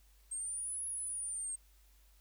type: linear two-way sweep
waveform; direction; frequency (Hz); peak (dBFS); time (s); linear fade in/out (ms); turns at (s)
sine; up then down; 8372 to 10548 to 8372; -37; 0.31-1.56; 10; 0.87
effects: added 50 Hz sine -62 dBFS peak until 2.2 s + white hiss -70 dBFS RMS until 2.2 s